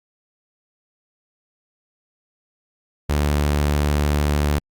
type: tone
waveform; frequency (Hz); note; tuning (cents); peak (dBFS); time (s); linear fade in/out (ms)
sawtooth; 73.42; D2; 0; -13; 3.09-4.59; 10
effects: Opus 48 kbps